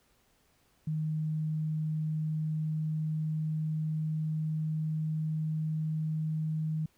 sine tone with pitch glide, 155.56 to 156.64 Hz, D#3 to D#3, 0 to +12 cents, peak -29 dBFS, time 0.87-6.86 s, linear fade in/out 5 ms, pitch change +12 cents, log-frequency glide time 1.9-6.61 s, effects pink hiss -69 dBFS RMS until 6.97 s

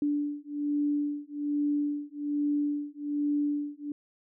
sine beating tone pair, 291.2 / 292.4 Hz, D4 / D4, -15 / -7 cents, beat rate 1.2 Hz, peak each -30 dBFS, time 0.02-3.92 s, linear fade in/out 2 ms, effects none

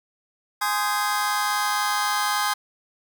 sawtooth chord, Ab major seventh, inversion none, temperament just, 830.6 / 1038.3 / 1245.9 / 1557.4 Hz, Ab5 / C6 / Eb6 / G6, 0 / -14 / +2 / -12 cents, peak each -22 / -23 / -23 / -26 dBFS, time 0.61-2.54 s, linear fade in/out 10 ms, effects none

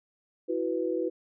sine chord, E suspended second, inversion none, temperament equal, 329.6 / 370 / 493.9 Hz, E4 / F#4 / B4, 0 / 0 / 0 cents, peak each -31 dBFS, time 0.48-1.1 s, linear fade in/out 20 ms, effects none

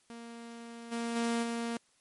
sawtooth tone with level steps, 233.1 Hz, A#3, in tune, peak -40 / -29 / -25 / -29 dBFS, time 0.1-1.77 s, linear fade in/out 0 ms, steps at 0.91 / 1.15 / 1.42 s, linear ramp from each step 20 ms, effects white hiss -69 dBFS RMS until 2 s + MP3 48 kbps

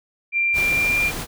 sine tone with pitch glide, 2372 to 2390 Hz, D7 to D7, +17 to +30 cents, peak -17 dBFS, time 0.32-1.12 s, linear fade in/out 50 ms, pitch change +13 cents, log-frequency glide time 0.66-1.01 s
pink noise, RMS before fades -29 dBFS, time 0.53-1.27 s, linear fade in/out 50 ms
effects none

